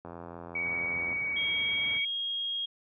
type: click train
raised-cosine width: 1 ms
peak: -28 dBFS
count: 93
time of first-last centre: 0.05-1.129 s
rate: 85.3 Hz
type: tone with vibrato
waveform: sine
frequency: 2256 Hz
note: C#7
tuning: 30 cents sharp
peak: -29 dBFS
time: 0.55-2.05 s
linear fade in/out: 5 ms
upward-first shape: triangle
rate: 19 Hz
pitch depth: 23 cents each way
type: low-pass noise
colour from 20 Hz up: pink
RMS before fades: -46 dBFS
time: 0.61-2.01 s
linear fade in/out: 50 ms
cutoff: 2100 Hz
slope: 48 dB/octave
type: tone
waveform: sine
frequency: 3264 Hz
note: G#7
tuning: 31 cents flat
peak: -30 dBFS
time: 1.36-2.66 s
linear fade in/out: 10 ms
effects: high-pass 80 Hz 12 dB/octave

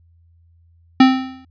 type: tone with exponential decay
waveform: square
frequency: 261 Hz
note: C4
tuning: 4 cents flat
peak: -5 dBFS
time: 1-1.45 s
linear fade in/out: 5 ms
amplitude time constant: 96 ms
effects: added 84 Hz sine -50 dBFS peak until 1.5 s + resampled to 11025 Hz

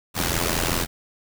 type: noise with amplitude modulation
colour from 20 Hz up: pink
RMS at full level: -20 dBFS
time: 0.14-0.87 s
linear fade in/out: 50 ms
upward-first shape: sine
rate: 85.1 Hz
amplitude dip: 80%
effects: none

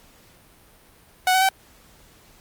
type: tone with pitch steps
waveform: sawtooth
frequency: 740 / 753.8 / 767.9 Hz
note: F#5 / F#5 / G5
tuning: 0 / +32 / -36 cents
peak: -12 dBFS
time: 1.27-1.489 s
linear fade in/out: 2 ms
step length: 73 ms
effects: pink hiss -53 dBFS RMS until 2.4 s + Opus 48 kbps

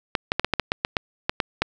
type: clicks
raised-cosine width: 0.3 ms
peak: -4 dBFS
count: 12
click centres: 0.152 / 0.319 / 0.396 / 0.446 / 0.537 / 0.597 / 0.719 / 0.849 / 0.968 / 1.295 / 1.402 / 1.62 s
effects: none

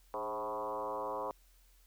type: tone with frequency modulation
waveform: sine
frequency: 759 Hz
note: F#5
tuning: 44 cents sharp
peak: -35 dBFS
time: 0.14-1.31 s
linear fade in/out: 0 ms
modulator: 115 Hz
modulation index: 3.1
effects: added 43 Hz sine -62 dBFS peak until 1.86 s + white hiss -69 dBFS RMS until 1.86 s

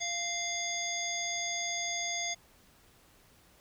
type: harmonic tone with a mistuned harmonic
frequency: 694 Hz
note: F5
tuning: 11 cents flat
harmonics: 1 / 3 / 5 / 7 / 9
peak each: -40 / -37 / -39 / -42 / -36 dBFS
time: 0-2.35 s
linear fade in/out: 20 ms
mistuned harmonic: 9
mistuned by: +67 cents
effects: pink hiss -62 dBFS RMS until 3.6 s

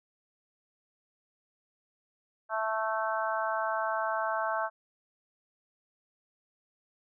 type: harmonic tone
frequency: 220 Hz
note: A3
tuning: in tune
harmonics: 3 / 4 / 5 / 6 / 7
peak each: -33 / -34 / -35 / -36 / -36 dBFS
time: 2.49-4.7 s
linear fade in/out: 50 ms
effects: none

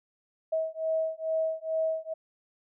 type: beating tone pair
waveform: sine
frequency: 640 / 642.3 Hz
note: D#5 / E5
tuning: +49 / -45 cents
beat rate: 2.3 Hz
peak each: -30 dBFS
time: 0.52-2.14 s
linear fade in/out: 10 ms
effects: none

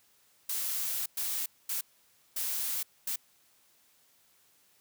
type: noise bursts at uneven times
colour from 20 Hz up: blue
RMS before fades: -33 dBFS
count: 5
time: 0.49-1.06 / 1.17-1.46 / 1.69-1.81 / 2.36-2.83 / 3.07-3.16 s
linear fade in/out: 5 ms
effects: white hiss -66 dBFS RMS until 4.8 s + high-pass 60 Hz 12 dB/octave

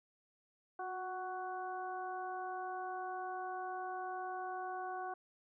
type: harmonic tone with a mistuned harmonic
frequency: 371.5 Hz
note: F#4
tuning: 7 cents sharp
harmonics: 1 / 2 / 3 / 4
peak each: -47 / -41 / -47 / -49 dBFS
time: 0.79-5.14 s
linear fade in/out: 5 ms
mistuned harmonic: 1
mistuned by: -29 cents
effects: none

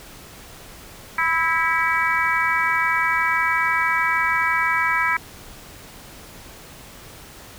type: harmonic tone with a mistuned harmonic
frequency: 326.1 Hz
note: E4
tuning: 19 cents flat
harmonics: 3 / 4 / 5 / 6 / 7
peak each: -24 / -24 / -24 / -24 / -24 dBFS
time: 1.18-5.17 s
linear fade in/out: 5 ms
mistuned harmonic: 3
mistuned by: +23 cents
effects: pink hiss -42 dBFS RMS until 7.58 s

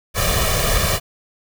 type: noise with comb filter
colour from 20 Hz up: pink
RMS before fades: -18 dBFS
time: 0.14-1 s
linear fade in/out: 50 ms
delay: 1.7 ms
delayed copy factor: +0.8
effects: none

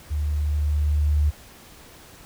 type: tone with level ramp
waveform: sine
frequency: 74.4 Hz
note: D2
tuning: 23 cents sharp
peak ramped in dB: -22 to -16 dBFS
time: 0.1-1.31 s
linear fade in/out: 20 ms
effects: pink hiss -47 dBFS RMS until 2.25 s

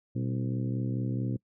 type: harmonic tone with a mistuned harmonic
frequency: 64.6 Hz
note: C2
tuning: 21 cents flat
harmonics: 2 / 3 / 4 / 5 / 6 / 7 / 8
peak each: -30 / -36 / -36 / -40 / -47 / -49 / -49 dBFS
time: 0.15-1.37 s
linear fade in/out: 10 ms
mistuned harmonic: 2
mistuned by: -120 cents
effects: noise-tail reverb RT60 0.1 s tail -24 dB re dry

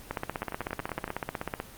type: two click trains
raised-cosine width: 0.5 ms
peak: -19 / -15 dBFS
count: 8 / 25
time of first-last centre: 0.43-1.078 / 0.11-1.601 s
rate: 10.8 / 16.1 Hz
effects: pink hiss -48 dBFS RMS until 1.77 s + Opus 24 kbps

